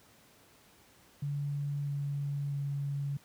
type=tone with pitch steps; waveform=sine; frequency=143.3 / 142.23 / 141.16 Hz; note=D3 / C#3 / C#3; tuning=-42 / +45 / +32 cents; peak=-31 dBFS; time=1.22-3.17 s; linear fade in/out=5 ms; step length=650 ms; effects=pink hiss -61 dBFS RMS until 3.24 s + high-pass 80 Hz 12 dB/octave